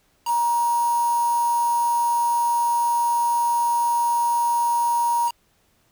sine tone with quantisation, 946 Hz, A#5, 25 cents sharp, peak -18 dBFS, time 0.25-5.32 s, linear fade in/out 50 ms, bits 5, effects pink hiss -63 dBFS RMS until 5.91 s

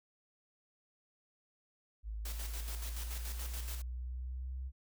sine exponential sweep, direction up, 53 to 65.41 Hz, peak -38 dBFS, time 2.03-4.72 s, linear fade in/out 50 ms
white noise with tremolo, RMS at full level -45 dBFS, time 2.25-3.82 s, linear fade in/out 5 ms, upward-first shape square, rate 7 Hz, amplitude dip 50%
effects none

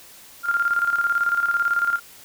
sine tone with tremolo, 1396.9 Hz, F6, in tune, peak -16 dBFS, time 0.43-2 s, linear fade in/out 50 ms, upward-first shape square, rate 18 Hz, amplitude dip 60%, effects white hiss -46 dBFS RMS until 2.24 s

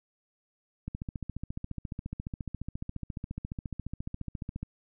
click train, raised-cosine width 5 ms, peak -23 dBFS, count 55, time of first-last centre 0.88-4.63 s, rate 14.4 Hz, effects none

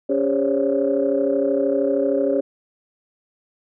sine tone cluster, 279.6 / 402.8 / 534 / 567 Hz, C#4 / G4 / C5 / C#5, +15 / +47 / +35 / +39 cents, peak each -22 dBFS, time 0.09-2.41 s, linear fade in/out 10 ms, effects tanh soft clip ceiling -8 dBFS

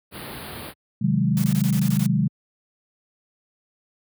pink band-stop noise, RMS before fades -35 dBFS, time 0.11-0.74 s, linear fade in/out 50 ms, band 4700 to 9100 Hz, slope 96 dB/octave
sine chord, Ab dominant seventh, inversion first, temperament equal, 130.81 / 155.56 / 185 / 207.7 Hz, C3 / Eb3 / Gb3 / Ab3, 0 / 0 / 0 / 0 cents, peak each -23 dBFS, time 1.01-2.28 s, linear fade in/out 10 ms
white noise bursts, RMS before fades -34 dBFS, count 8, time 1.37-2.062 s, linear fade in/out 0 ms, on 69 ms, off 20 ms
effects high-pass 80 Hz 12 dB/octave

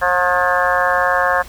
harmonic tone with a mistuned harmonic, 179.7 Hz, F3, 50 cents sharp, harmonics 3 / 4 / 5 / 6 / 7 / 8 / 9 / 10, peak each -20 / -20 / -25 / -19 / -24 / -25 / -20 / -23 dBFS, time 0.01-1.43 s, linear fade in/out 20 ms, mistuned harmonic 10, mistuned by -55 cents, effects added 60 Hz sine -40 dBFS peak until 1.48 s + pink hiss -40 dBFS RMS until 1.48 s

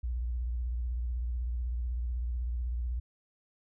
sine tone with vibrato, 60 Hz, B1, 49 cents flat, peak -30 dBFS, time 0.03-3 s, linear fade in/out 10 ms, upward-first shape sine, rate 16 Hz, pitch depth 110 cents each way, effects none

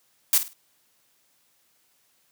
blue noise with echo, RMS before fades -18 dBFS, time 0.33-0.38 s, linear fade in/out 2 ms, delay 51 ms, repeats 3, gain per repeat -11 dB, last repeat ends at 0.533 s, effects white hiss -66 dBFS RMS until 2.31 s + high-pass 80 Hz 12 dB/octave

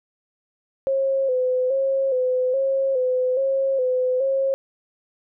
sine tone with vibrato, 523.3 Hz, C5, in tune, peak -18 dBFS, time 0.87-4.54 s, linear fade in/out 0 ms, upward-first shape square, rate 1.2 Hz, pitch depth 53 cents each way, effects none

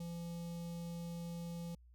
square tone with notch filter, 170.2 Hz, F3, 44 cents flat, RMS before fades -44 dBFS, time 0-1.75 s, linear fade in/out 5 ms, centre 1600 Hz, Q 0.52, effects added 60 Hz sine -59 dBFS peak until 1.94 s

